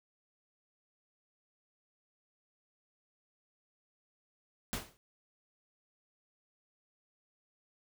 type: noise with exponential decay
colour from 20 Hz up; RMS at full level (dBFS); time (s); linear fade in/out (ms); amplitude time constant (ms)
pink; -33; 4.73-4.97; 0; 51
effects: none